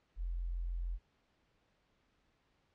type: tone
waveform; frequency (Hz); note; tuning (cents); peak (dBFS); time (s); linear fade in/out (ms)
sine; 43.29; F1; -14; -35; 0.16-0.99; 50
effects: pink hiss -75 dBFS RMS until 2.74 s + low-pass 4000 Hz 12 dB/octave